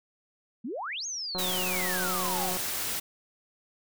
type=exponential two-way sweep; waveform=sine; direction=up then down; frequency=203.7 to 6645 to 696 Hz; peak=-32 dBFS; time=0.64-2.52 s; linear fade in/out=10 ms; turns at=1.06 s
type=click train; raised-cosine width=1 ms; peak=-23 dBFS; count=224; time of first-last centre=1.35-2.569 s; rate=183 Hz
type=noise; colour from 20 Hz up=white; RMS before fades=-32 dBFS; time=1.38-3 s; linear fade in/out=10 ms
effects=none